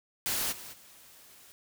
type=noise with level steps; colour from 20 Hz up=white; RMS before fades=-31 / -45 / -55 dBFS; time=0.26-1.52 s; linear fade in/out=0 ms; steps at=0.51 / 0.72 s; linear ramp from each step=20 ms; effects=none